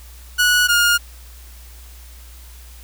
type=tone pair in turn; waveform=sawtooth; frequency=1466 / 1420.2 Hz; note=F#6 / F6; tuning=-16 / +29 cents; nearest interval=minor second; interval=55 cents; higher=first; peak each=-9 dBFS; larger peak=neither; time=0.38-0.68 / 0.68-0.98 s; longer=neither; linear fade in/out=20 ms; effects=added 60 Hz sine -38 dBFS peak until 2.83 s + white hiss -46 dBFS RMS until 2.83 s